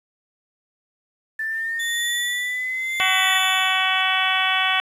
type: exponential two-way sweep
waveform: sine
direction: up then down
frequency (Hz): 1760 to 2093 to 1876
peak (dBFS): -23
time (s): 1.39-3.43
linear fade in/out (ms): 5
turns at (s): 2.98
type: tone with tremolo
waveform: sawtooth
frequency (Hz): 3495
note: A7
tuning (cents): -12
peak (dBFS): -21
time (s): 1.79-4.02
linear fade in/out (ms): 10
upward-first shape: sine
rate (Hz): 0.82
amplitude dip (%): 95
type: harmonic tone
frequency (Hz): 376.8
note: F#4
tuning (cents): +32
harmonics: 2 / 3 / 4 / 5 / 6 / 7 / 8 / 9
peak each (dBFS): -26 / -26 / -26 / -26 / -26 / -26 / -26 / -26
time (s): 3-4.8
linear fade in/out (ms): 0
effects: resampled to 32000 Hz + 8-bit